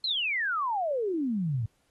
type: exponential sweep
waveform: sine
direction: down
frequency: 4278 to 104.9 Hz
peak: -26 dBFS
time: 0.04-1.66 s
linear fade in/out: 5 ms
effects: pink hiss -71 dBFS RMS until 1.9 s + AAC 32 kbps